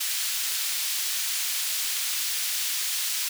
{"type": "high-pass noise", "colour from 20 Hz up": "pink", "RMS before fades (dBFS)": -28, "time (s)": [0, 3.29], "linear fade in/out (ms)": 10, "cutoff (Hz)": 3100, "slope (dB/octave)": 12, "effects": []}